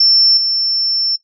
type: tone with level steps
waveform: sine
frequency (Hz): 5380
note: E8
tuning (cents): +34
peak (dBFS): -7 / -13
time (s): 0-1.16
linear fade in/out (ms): 5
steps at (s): 0.37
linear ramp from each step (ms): 5
effects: noise-tail reverb RT60 0.1 s tail -18 dB re dry